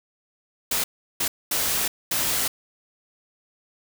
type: noise bursts at uneven times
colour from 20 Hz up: white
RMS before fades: -24 dBFS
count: 4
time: 0.71-0.84 / 1.2-1.28 / 1.51-1.88 / 2.11-2.48 s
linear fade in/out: 5 ms
effects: none